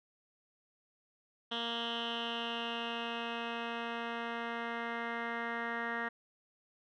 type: tone with low-pass filter sweep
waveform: 10% pulse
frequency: 233.1 Hz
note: A#3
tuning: in tune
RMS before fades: -38 dBFS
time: 1.51-6.09 s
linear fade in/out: 10 ms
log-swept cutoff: 3200 to 1900 Hz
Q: 7.5
effects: none